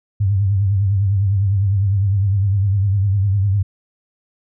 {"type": "tone with vibrato", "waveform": "sine", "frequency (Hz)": 98.9, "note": "G2", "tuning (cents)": 16, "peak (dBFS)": -13, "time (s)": [0.2, 3.63], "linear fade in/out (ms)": 10, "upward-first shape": "triangle", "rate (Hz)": 9.9, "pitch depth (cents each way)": 110, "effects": []}